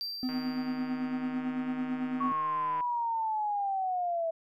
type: tone with exponential decay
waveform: triangle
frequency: 4698 Hz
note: D8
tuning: in tune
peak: -31 dBFS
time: 0.01-1.39 s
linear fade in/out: 0 ms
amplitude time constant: 300 ms
type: tone with tremolo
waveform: triangle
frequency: 254.1 Hz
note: B3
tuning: 49 cents sharp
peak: -26 dBFS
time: 0.23-2.32 s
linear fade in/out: 0 ms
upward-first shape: sine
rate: 9 Hz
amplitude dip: 55%
type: click train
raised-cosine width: 0.5 ms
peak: -29 dBFS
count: 391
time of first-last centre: 0.29-2.806 s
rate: 155 Hz
type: linear sweep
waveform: sine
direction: down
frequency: 1120 to 649 Hz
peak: -28 dBFS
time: 2.2-4.31 s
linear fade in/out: 10 ms
effects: none